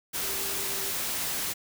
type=tone in noise; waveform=sine; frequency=392 Hz; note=G4; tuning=in tune; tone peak=-42 dBFS; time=0.22-0.92 s; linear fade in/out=20 ms; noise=white; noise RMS=-31 dBFS; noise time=0.13-1.54 s; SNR=-14 dB; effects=none